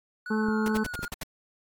triangle tone with vibrato, 1460 Hz, F#6, 24 cents flat, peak -33 dBFS, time 0.26-1.08 s, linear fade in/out 2 ms, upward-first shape sine, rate 2.3 Hz, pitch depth 51 cents each way
harmonic tone, 216.7 Hz, A3, 26 cents flat, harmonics 1 / 2 / 4 / 5 / 6 / 7, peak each -25 / -31 / -37 / -39 / -41 / -42 dBFS, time 0.3-0.84 s, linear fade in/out 10 ms
clicks, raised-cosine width 3 ms, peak -25 dBFS, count 3, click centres 0.486 / 0.862 / 0.992 s
pink noise bursts, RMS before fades -34 dBFS, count 7, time 0.66-1.233 s, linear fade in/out 2 ms, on 21 ms, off 71 ms
effects AAC 64 kbps

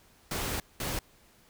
pink noise bursts at uneven times, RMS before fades -33 dBFS, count 2, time 0.31-0.6 / 0.8-0.99 s, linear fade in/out 2 ms, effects pink hiss -61 dBFS RMS until 1.49 s

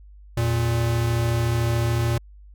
square tone pair together, 83.19 / 116.9 Hz, E2 / A#2, +16 / +5 cents, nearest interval tritone, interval 589 cents, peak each -28 / -21 dBFS, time 0.37-2.18 s, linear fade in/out 5 ms, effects added 50 Hz sine -43 dBFS peak until 2.54 s

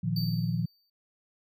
sine chord, Bb suspended fourth, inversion none, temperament just, 116.54 / 155.39 / 174.81 Hz, Bb2 / Eb3 / F3, 0 / -2 / +2 cents, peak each -31 / -31 / -30 dBFS, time 0.03-0.66 s, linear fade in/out 10 ms
square tone with exponential decay, 4600 Hz, D8, 37 cents flat, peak -33 dBFS, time 0.16-0.9 s, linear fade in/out 5 ms, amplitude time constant 160 ms
effects none

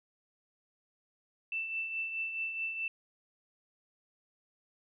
sine tone with tremolo, 2662 Hz, E7, 16 cents sharp, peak -31 dBFS, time 1.52-2.88 s, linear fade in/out 2 ms, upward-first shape triangle, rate 4.7 Hz, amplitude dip 55%, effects none

